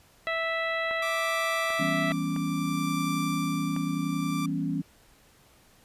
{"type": "harmonic tone", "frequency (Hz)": 657, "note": "E5", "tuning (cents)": -6, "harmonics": [1, 2, 3, 4, 5, 6], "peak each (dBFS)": [-31, -34, -30, -38, -42, -42], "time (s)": [0.27, 2.12], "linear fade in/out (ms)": 0}
{"type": "clicks", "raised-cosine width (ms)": 0.5, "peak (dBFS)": -25, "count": 5, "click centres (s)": [0.911, 1.704, 2.109, 2.363, 3.764]}
{"type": "tone with tremolo", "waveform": "sawtooth", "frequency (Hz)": 1174.7, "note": "D6", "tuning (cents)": 0, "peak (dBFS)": -27, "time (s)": [1.02, 4.46], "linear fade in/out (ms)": 5, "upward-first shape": "sine", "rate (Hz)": 0.6, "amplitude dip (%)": 60}
{"type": "chord", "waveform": "sine", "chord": "C# half-diminished seventh", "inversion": "first", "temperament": "equal", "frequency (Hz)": [164.81, 196, 246.9, 277.2], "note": ["E3", "G3", "B3", "C#4"], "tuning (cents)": [0, 0, 0, 0], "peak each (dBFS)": [-31, -34, -35, -30], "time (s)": [1.79, 4.82], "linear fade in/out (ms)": 10}
{"effects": ["pink hiss -59 dBFS RMS until 5.84 s", "resampled to 32000 Hz"]}